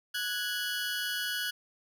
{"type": "tone pair together", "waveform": "20% pulse", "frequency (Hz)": [1474.8, 1661.2], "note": ["F#6", "G#6"], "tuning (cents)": [-6, 0], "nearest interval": "major second", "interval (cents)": 206, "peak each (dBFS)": [-28, -31], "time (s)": [0.14, 1.51], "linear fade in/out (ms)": 10, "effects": []}